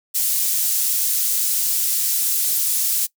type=high-pass noise; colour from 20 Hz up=pink; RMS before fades=-20 dBFS; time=0.14-3.07 s; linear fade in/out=20 ms; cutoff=8600 Hz; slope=12 dB/octave; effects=noise-tail reverb RT60 0.1 s tail -21 dB re dry